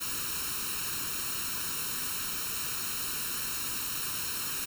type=noise with comb filter; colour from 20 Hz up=white; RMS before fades=-34 dBFS; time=0-4.66 s; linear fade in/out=20 ms; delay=0.73 ms; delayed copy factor=+0.75; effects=none